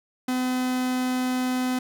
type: tone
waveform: 45% pulse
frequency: 253.7 Hz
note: B3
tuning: 47 cents sharp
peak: -23 dBFS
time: 0.28-1.79 s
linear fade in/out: 5 ms
effects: none